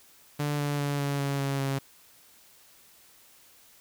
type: tone with pitch steps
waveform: sawtooth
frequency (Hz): 146.5 / 144.82 / 143.15 / 141.51 / 139.88 / 138.28 / 136.69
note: D3 / D3 / D3 / C#3 / C#3 / C#3 / C#3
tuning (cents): -4 / -24 / -44 / +36 / +16 / -4 / -24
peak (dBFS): -23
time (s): 0.39-1.79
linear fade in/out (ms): 10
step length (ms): 200
effects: white hiss -57 dBFS RMS until 3.8 s